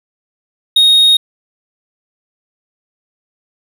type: tone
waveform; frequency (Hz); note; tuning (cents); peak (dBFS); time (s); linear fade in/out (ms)
triangle; 3732; A#7; +1; -4; 0.76-1.17; 5
effects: none